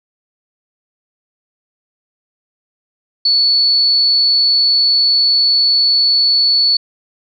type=tone; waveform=sine; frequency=4435 Hz; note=C#8; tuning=in tune; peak=-9 dBFS; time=3.25-6.77 s; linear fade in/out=5 ms; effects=none